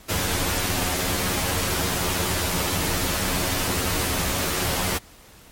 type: noise with comb filter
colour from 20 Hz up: pink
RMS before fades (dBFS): -24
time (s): 0.08-4.99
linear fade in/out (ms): 20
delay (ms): 11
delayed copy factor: +1
effects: pink hiss -49 dBFS RMS until 5.51 s + MP3 64 kbps